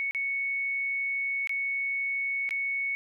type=tone with dropouts; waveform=sine; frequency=2217 Hz; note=C#7; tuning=in tune; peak=-27 dBFS; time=0-2.95 s; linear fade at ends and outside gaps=0 ms; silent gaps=0.11-0.148 / 1.473-1.494 / 2.491-2.508 s; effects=none